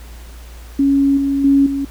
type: tone with level steps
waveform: sine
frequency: 277.2 Hz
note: C#4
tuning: in tune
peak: -10 / -14 / -8 / -17 dBFS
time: 0.79-1.85 s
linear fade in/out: 5 ms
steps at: 1.17 / 1.44 / 1.66 s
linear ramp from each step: 5 ms
effects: added 58 Hz sine -33 dBFS peak until 1.9 s + pink hiss -43 dBFS RMS until 1.9 s